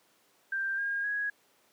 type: tone with pitch steps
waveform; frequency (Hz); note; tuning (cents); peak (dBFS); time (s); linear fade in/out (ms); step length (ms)
sine; 1580 / 1619.7 / 1660.5; G6 / G#6 / G#6; +13 / -44 / -1; -29; 0.52-1.3; 5; 260
effects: pink hiss -66 dBFS RMS until 1.72 s + high-pass 300 Hz 12 dB/octave